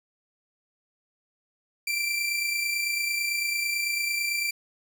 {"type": "tone pair together", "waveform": "sawtooth", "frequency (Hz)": [2349, 2378], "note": ["D7", "D7"], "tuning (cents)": [0, 21], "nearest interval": "unison", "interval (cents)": 21, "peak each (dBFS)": [-23, -30], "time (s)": [1.87, 4.51], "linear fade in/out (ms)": 5, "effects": []}